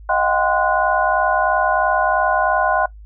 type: tone cluster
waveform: sine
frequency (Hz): 626 / 716 / 779 / 1037 / 1464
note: D#5 / F5 / G5 / C6 / F#6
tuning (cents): +10 / +43 / -11 / -16 / -19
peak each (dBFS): -21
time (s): 0.09-2.86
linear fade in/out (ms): 5
effects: noise-tail reverb RT60 0.1 s tail -19 dB re dry + added 52 Hz sine -36 dBFS peak until 3.05 s